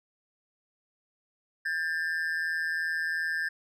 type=ring-modulated tone; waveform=triangle; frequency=1690 Hz; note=G#6; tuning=30 cents sharp; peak=-23 dBFS; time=1.65-3.49 s; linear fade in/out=10 ms; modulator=81.4 Hz; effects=none